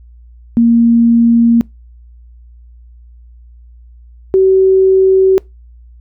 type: tone pair in turn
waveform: sine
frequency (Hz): 233.1 / 380.6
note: A#3 / F#4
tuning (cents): 0 / +49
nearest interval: minor sixth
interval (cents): 849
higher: second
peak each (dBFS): -5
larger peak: neither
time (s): 0.57-1.61 / 4.34-5.38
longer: neither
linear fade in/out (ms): 0
effects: noise-tail reverb RT60 0.2 s tail -24 dB re dry + added 59 Hz sine -36 dBFS peak until 6 s